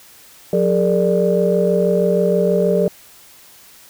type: tone cluster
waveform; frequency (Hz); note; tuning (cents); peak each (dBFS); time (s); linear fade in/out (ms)
sine; 181 / 410.6 / 456.9 / 591; F#3 / G#4 / A#4 / D5; -38 / -20 / -35 / +11; -18; 0.53-2.88; 2
effects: tanh soft clip ceiling -3 dBFS + white hiss -45 dBFS RMS until 3.89 s